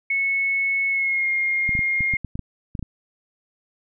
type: tone with pitch glide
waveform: sine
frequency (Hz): 2200 to 2131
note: C#7 to C7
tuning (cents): -14 to +31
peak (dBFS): -19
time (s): 0.1-2.17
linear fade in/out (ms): 5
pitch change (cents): -55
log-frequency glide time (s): 0.89-1.29
type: clicks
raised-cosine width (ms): 5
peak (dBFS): -17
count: 11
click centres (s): 1.692 / 1.752 / 1.791 / 2.007 / 2.138 / 2.247 / 2.355 / 2.393 / 2.752 / 2.793 / 2.827
effects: none